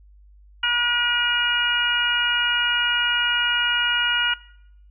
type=harmonic tone; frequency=480 Hz; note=B4; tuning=49 cents flat; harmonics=2 / 3 / 4 / 5 / 6; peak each=-31 / -22 / -31 / -29 / -21 dBFS; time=0.63-4.34 s; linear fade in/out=5 ms; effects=noise-tail reverb RT60 0.7 s tail -20 dB re dry + added 50 Hz sine -47 dBFS peak until 4.9 s